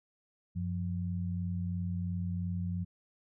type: tone pair together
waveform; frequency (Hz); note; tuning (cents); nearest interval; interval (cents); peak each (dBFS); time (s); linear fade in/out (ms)
sine; 93.4 / 176.32; F#2 / F3; +17 / +17; major seventh; 1100; -34 / -35; 0.55-2.85; 20
effects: none